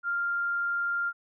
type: tone with vibrato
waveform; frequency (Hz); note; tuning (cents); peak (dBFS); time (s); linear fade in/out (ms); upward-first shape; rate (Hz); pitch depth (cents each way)
sine; 1396; F6; -1; -26; 0.03-1.13; 50; sine; 20; 8
effects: none